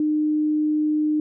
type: tone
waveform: sine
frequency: 304.2 Hz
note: D#4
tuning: 39 cents flat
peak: -18 dBFS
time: 0-1.2 s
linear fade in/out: 2 ms
effects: none